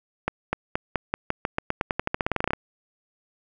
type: accelerating click train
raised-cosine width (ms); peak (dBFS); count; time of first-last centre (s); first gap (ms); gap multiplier
0.5; -8; 23; 0.28-2.534; 250; 0.9
effects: none